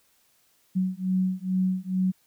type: beating tone pair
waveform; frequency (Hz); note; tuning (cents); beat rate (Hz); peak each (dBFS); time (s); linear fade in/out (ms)
sine; 185 / 187.3; F#3 / F#3; 0 / +21; 2.3; -26; 0.75-2.12; 20
effects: white hiss -65 dBFS RMS until 2.26 s